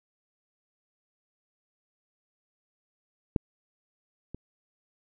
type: clicks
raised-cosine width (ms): 3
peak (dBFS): -11 / -25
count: 2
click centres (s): 3.362 / 4.346
effects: none